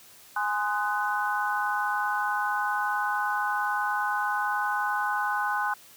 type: chord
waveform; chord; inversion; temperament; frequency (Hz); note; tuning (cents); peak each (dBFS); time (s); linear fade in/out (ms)
sine; Ab dominant seventh; none; just; 830.6 / 1038.3 / 1245.9 / 1495.1; Ab5 / C6 / Eb6 / Gb6; 0 / -14 / +2 / +18; -29 / -31 / -34 / -29; 0.36-5.74; 5
effects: white hiss -52 dBFS RMS until 5.96 s + high-pass 60 Hz 12 dB/octave